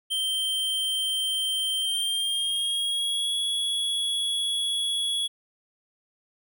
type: tone with pitch glide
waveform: square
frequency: 3136 to 3361 Hz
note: G7 to G#7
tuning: 0 to +20 cents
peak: -25 dBFS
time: 0.1-5.28 s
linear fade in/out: 20 ms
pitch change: +120 cents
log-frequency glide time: 1.78-3.37 s
effects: none